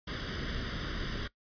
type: noise with comb filter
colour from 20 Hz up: pink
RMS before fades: -36 dBFS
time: 0.07-1.28 s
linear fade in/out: 10 ms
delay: 0.6 ms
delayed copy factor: +0.75
effects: noise-tail reverb RT60 0.1 s tail -19 dB re dry + resampled to 11025 Hz